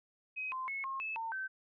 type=tone with pitch steps; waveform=sine; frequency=2528 / 1038 / 2189 / 1074 / 2608 / 905 / 1543 Hz; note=D#7 / C6 / C#7 / C6 / E7 / A5 / G6; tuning=+27 / -14 / -22 / +45 / -19 / +48 / -28 cents; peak=-36 dBFS; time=0.36-1.48 s; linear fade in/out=20 ms; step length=160 ms; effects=none